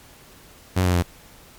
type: tone with pitch steps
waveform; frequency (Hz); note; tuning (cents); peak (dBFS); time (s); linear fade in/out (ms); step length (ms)
sawtooth; 92.5 / 89.97 / 87.51; F#2 / F#2 / F2; 0 / -48 / +4; -13; 0.76-1.027; 10; 89
effects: pink hiss -48 dBFS RMS until 1.58 s + MP3 96 kbps